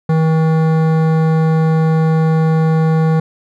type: tone with hard clipping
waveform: sine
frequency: 159.8 Hz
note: D#3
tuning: 47 cents sharp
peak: -12 dBFS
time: 0.09-3.2 s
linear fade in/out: 5 ms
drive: 15 dB
effects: none